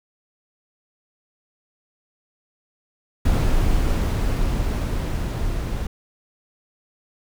brown noise with level ramp, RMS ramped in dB -18 to -25 dBFS, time 3.25-5.87 s, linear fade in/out 5 ms, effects none

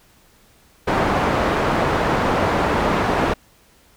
white low-pass noise, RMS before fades -19 dBFS, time 0.87-3.34 s, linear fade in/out 10 ms, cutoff 1000 Hz, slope 12 dB/octave, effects pink hiss -54 dBFS RMS until 3.96 s

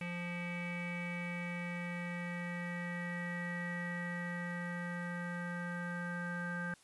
square tone with low-pass filter sweep, 174.61 Hz, F3, in tune, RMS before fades -40 dBFS, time 0.01-6.74 s, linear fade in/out 2 ms, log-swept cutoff 2400 to 1600 Hz, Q 9.3, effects white hiss -64 dBFS RMS until 6.83 s + resampled to 24000 Hz

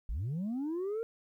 sine linear sweep, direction up, 41.2 to 466.2 Hz, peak -30 dBFS, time 0.09-1.03 s, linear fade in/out 0 ms, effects tanh soft clip ceiling -31 dBFS + 12-bit

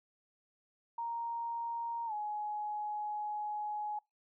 sine tone with pitch glide, 932.3 to 840.2 Hz, A#5 to G#5, 0 to +20 cents, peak -35 dBFS, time 0.98-3.99 s, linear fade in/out 5 ms, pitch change -180 cents, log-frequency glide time 2.06-2.13 s, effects noise-tail reverb RT60 0.2 s tail -25 dB re dry

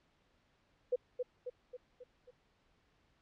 sine tone with echo, 498.3 Hz, B4, 15 cents sharp, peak -28 dBFS, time 0.92-0.96 s, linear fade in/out 10 ms, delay 270 ms, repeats 5, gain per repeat -5 dB, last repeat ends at 2.31 s, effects pink hiss -73 dBFS RMS until 3.21 s + low-pass 4000 Hz 12 dB/octave

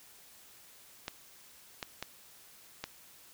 clicks, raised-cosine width 0.2 ms, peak -19 dBFS, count 4, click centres 1.081 / 1.828 / 2.026 / 2.84 s, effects white hiss -57 dBFS RMS until 3.33 s

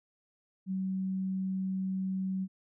sine tone, 189.4 Hz, F#3, 41 cents sharp, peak -30 dBFS, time 0.66-2.48 s, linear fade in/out 50 ms, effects none

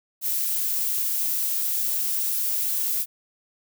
violet noise, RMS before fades -25 dBFS, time 0.21-3.06 s, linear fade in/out 50 ms, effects none

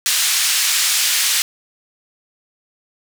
white band-pass noise, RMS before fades -17 dBFS, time 0.06-1.42 s, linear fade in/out 0 ms, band 1900 to 8700 Hz, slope 12 dB/octave, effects none

